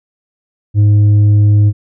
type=tone with tanh clipping; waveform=sine; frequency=103.83 Hz; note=G#2; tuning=in tune; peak=-6 dBFS; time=0.74-1.73 s; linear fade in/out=50 ms; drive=4 dB; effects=none